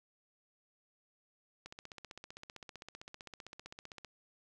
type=click train; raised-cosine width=0.2 ms; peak=-30 dBFS; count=38; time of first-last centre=1.66-4.047 s; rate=15.5 Hz; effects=none